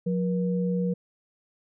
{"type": "tone pair together", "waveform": "sine", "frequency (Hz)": [179.16, 478.3], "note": ["F3", "A#4"], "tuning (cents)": [44, 44], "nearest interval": "octave + perfect fourth", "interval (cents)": 1700, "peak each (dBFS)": [-24, -30], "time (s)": [0.06, 0.94], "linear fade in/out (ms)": 10, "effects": []}